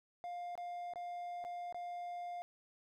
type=tone with dropouts; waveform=triangle; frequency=704 Hz; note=F5; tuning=14 cents sharp; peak=-39 dBFS; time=0.24-2.42 s; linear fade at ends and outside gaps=0 ms; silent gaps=0.554-0.577 / 0.936-0.958 / 1.441-1.449 / 1.725-1.745 s; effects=none